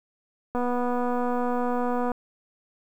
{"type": "click train", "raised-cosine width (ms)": 1, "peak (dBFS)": -15, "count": 385, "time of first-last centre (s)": [0.55, 2.117], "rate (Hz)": 245, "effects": ["9-bit"]}